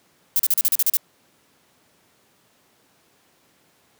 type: noise bursts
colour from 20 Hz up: violet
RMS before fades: -18 dBFS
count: 9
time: 0.36-0.97 s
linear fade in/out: 0 ms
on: 34 ms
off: 38 ms
effects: pink hiss -60 dBFS RMS until 3.99 s + high-pass 150 Hz 12 dB/octave